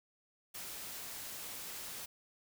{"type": "noise", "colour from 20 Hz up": "white", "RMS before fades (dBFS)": -45, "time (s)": [0.54, 2.06], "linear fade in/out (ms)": 10, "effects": []}